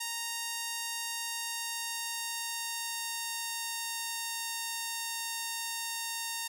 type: tone with pitch glide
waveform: 5% pulse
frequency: 928 to 921.1 Hz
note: A#5 to A#5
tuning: -8 to -21 cents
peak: -22 dBFS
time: 0-6.48 s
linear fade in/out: 10 ms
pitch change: -13 cents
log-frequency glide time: 1.08-4.7 s
effects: none